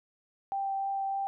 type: tone with vibrato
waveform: sine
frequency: 784 Hz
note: G5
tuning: in tune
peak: -29 dBFS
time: 0.52-1.27 s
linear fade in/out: 0 ms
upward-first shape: triangle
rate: 3.3 Hz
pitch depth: 9 cents each way
effects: none